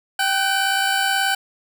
25% pulse tone pair together, 782.3 / 1506 Hz, G5 / F#6, -4 / +30 cents, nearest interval major seventh, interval 1134 cents, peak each -17 / -17 dBFS, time 0.19-1.35 s, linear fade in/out 5 ms, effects none

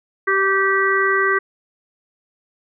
harmonic tone, 388.9 Hz, G4, 14 cents flat, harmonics 1 / 3 / 4 / 5, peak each -20 / -20 / -20 / -20 dBFS, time 0.27-1.39 s, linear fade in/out 10 ms, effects none

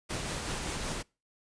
pink noise with tremolo, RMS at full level -34 dBFS, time 0.09-1.03 s, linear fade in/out 20 ms, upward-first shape triangle, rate 5.3 Hz, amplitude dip 30%, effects noise-tail reverb RT60 0.3 s tail -25 dB re dry + resampled to 22050 Hz

